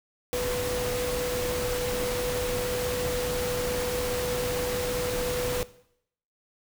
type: tone in noise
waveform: sine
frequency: 494.4 Hz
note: B4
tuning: 2 cents sharp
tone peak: -27 dBFS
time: 0.33-5.63 s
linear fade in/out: 0 ms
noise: pink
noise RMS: -32 dBFS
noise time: 0.33-5.63 s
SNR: +2 dB
effects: noise-tail reverb RT60 0.7 s tail -18 dB re dry